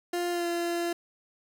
30% pulse tone with pitch glide, 350 to 343 Hz, F4 to F4, +4 to -31 cents, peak -25 dBFS, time 0.13-0.93 s, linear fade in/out 5 ms, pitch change -35 cents, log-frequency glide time 0.31-0.47 s, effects none

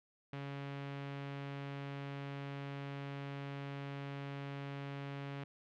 sawtooth tone with low-pass filter, 140 Hz, C#3, 18 cents sharp, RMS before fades -44 dBFS, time 0.33-5.44 s, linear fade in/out 2 ms, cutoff 2800 Hz, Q 1.4, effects none

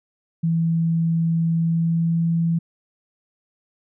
sine tone with pitch glide, 165.1 to 166.63 Hz, E3 to E3, +3 to +19 cents, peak -17 dBFS, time 0.43-2.59 s, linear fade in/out 10 ms, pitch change +16 cents, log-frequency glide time 1.53-2.22 s, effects none

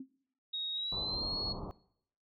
sine tone with exponential decay, 263.9 Hz, C4, 15 cents sharp, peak -38 dBFS, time 0-0.11 s, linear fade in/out 5 ms, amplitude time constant 22 ms
sine tone with pitch glide, 3766 to 4326 Hz, A#7 to C#8, +17 to -43 cents, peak -34 dBFS, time 0.53-1.53 s, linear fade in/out 10 ms, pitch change +240 cents, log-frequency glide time 0.73-1.35 s
pink low-pass noise, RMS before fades -42 dBFS, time 0.92-1.71 s, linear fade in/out 0 ms, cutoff 1200 Hz, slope 96 dB/octave
effects noise-tail reverb RT60 0.7 s tail -20 dB re dry

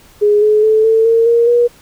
sine tone with pitch steps, 415.6 / 425.6 / 435.8 / 446.2 / 456.9 / 467.8 / 479.1 Hz, G#4 / G#4 / A4 / A4 / A#4 / A#4 / A#4, +1 / +42 / -17 / +24 / -35 / +6 / +47 cents, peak -7 dBFS, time 0.21-1.68 s, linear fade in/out 20 ms, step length 210 ms, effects pink hiss -45 dBFS RMS until 1.81 s

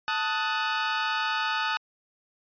sawtooth chord, D# diminished, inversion second, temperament equal with one note detuned, 880 / 1255.3 / 1480 Hz, A5 / D#6 / F#6, 0 / +15 / 0 cents, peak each -26 dBFS, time 0.08-1.77 s, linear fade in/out 0 ms, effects resampled to 11025 Hz

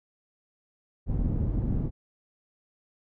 pink low-pass noise, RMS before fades -27 dBFS, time 1.06-1.91 s, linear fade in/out 50 ms, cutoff 210 Hz, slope 12 dB/octave, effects none

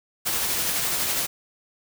white noise with tremolo, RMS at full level -24 dBFS, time 0.25-1.27 s, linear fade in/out 20 ms, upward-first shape sine, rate 12 Hz, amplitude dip 25%, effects none

